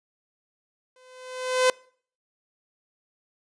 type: tone with exponential growth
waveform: sawtooth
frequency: 510 Hz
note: C5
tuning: 44 cents flat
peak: -12 dBFS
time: 0.96-1.7 s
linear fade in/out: 2 ms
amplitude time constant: 160 ms
effects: noise-tail reverb RT60 0.5 s tail -24 dB re dry + resampled to 22050 Hz